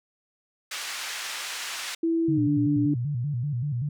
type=band-pass noise; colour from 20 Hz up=pink; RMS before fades=-34 dBFS; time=0.71-1.95 s; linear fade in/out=5 ms; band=1500 to 7900 Hz; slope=12 dB/octave
type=tone with pitch glide; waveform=sine; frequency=330 to 292.3 Hz; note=E4 to D4; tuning=+2 to -8 cents; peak=-21 dBFS; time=2.03-2.94 s; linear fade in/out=5 ms; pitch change=-210 cents; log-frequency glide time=2.27-2.44 s
type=tone with vibrato; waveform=sine; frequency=132.9 Hz; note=C3; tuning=27 cents sharp; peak=-25 dBFS; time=2.28-3.89 s; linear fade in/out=5 ms; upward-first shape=square; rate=5.2 Hz; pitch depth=170 cents each way
effects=none